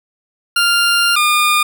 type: tone pair in turn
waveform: 20% pulse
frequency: 1396.9 / 1211.6 Hz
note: F6 / D#6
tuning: 0 / -46 cents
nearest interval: major second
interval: 246 cents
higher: first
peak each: -6 dBFS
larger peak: neither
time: 0.56-1.16 / 1.16-1.63 s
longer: first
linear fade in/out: 5 ms
effects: none